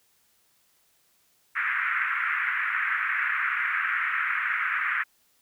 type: band-pass noise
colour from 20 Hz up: pink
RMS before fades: -27 dBFS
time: 1.55-5.04 s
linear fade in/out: 20 ms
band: 1300 to 2200 Hz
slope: 48 dB/octave
effects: white hiss -66 dBFS RMS until 5.41 s